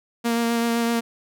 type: tone with vibrato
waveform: sawtooth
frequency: 233.1 Hz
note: A#3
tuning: in tune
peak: -16 dBFS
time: 0.24-1.01 s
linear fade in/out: 20 ms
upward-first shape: sine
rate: 7.8 Hz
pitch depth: 14 cents each way
effects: none